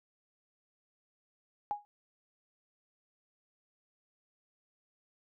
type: tone with exponential decay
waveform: sine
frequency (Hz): 826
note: G#5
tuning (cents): -10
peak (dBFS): -27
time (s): 1.71-1.85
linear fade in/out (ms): 0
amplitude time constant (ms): 30
effects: noise-tail reverb RT60 0.1 s tail -25 dB re dry